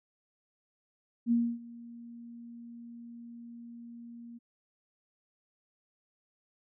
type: tone with ADSR envelope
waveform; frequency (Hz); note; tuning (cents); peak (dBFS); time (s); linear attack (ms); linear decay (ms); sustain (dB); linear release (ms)
sine; 235.2; A#3; +16; -22; 1.26-4.39; 55; 270; -22; 21
effects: none